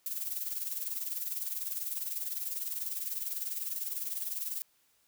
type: noise with tremolo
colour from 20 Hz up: violet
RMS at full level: -33 dBFS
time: 0.06-4.62 s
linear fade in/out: 0 ms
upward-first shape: triangle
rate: 20 Hz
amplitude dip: 75%
effects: white hiss -70 dBFS RMS until 5.07 s